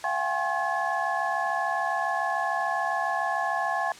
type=tone cluster; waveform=sine; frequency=683 / 756 / 823 / 1075 / 1706 Hz; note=F5 / F#5 / G#5 / C6 / G#6; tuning=-39 / +37 / -16 / +47 / +46 cents; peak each=-31 dBFS; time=0.04-3.92 s; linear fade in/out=2 ms; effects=white hiss -46 dBFS RMS until 3.99 s + low-pass 7000 Hz 12 dB/octave